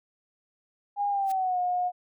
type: tone with pitch glide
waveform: sine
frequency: 813 to 720.1 Hz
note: G#5 to F#5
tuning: -37 to -47 cents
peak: -24 dBFS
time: 0.96-1.92 s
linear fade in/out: 50 ms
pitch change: -210 cents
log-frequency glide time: 1.09-1.59 s
type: noise with exponential growth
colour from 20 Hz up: white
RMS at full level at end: -39 dBFS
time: 1.22-1.32 s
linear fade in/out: 5 ms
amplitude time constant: 20 ms
effects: none